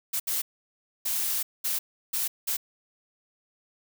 blue noise bursts at uneven times, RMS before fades -28 dBFS, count 6, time 0.13-0.2 / 0.27-0.42 / 1.05-1.43 / 1.64-1.79 / 2.13-2.28 / 2.47-2.57 s, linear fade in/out 10 ms, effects none

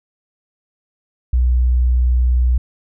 sine tone, 61.74 Hz, B1, in tune, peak -11 dBFS, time 1.33-2.58 s, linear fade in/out 5 ms, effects none

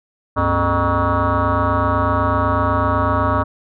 sine tone with frequency modulation, 609 Hz, D#5, 37 cents flat, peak -13 dBFS, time 0.36-3.44 s, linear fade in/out 20 ms, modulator 170 Hz, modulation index 4.2, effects tanh soft clip ceiling -9 dBFS

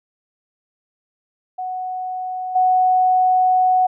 sine tone with level steps, 740 Hz, F#5, in tune, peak -23 / -12 dBFS, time 1.58-3.87 s, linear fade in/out 10 ms, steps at 2.55 s, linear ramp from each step 10 ms, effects none

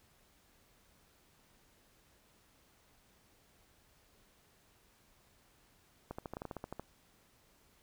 clicks, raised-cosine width 1 ms, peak -27 dBFS, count 12, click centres 6.11 / 6.185 / 6.258 / 6.336 / 6.369 / 6.419 / 6.453 / 6.512 / 6.567 / 6.641 / 6.726 / 6.796 s, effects pink hiss -68 dBFS RMS until 7.82 s

